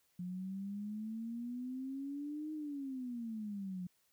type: exponential two-way sweep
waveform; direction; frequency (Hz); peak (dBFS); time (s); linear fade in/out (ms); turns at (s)
sine; up then down; 177 to 311.1 to 177; -39; 0.19-3.87; 5; 2.53
effects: white hiss -75 dBFS RMS until 4.12 s